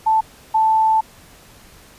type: tone bursts at uneven times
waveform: sine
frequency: 880 Hz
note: A5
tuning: in tune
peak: -12 dBFS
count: 2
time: 0.06-0.21 / 0.54-1.01 s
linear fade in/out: 10 ms
effects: pink hiss -46 dBFS RMS until 1.98 s + resampled to 32000 Hz